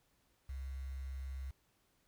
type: tone with quantisation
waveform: sine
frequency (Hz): 66.6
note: C2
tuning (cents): +31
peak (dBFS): -40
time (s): 0.49-1.51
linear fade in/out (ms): 5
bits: 10
effects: pink hiss -75 dBFS RMS until 2.07 s